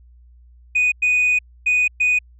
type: tone bursts at uneven times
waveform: sine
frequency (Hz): 2483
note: D#7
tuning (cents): -4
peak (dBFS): -12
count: 4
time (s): 0.75-0.92 / 1.02-1.39 / 1.66-1.88 / 2-2.19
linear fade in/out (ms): 10
effects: tanh soft clip ceiling -12 dBFS + added 60 Hz sine -45 dBFS peak until 2.39 s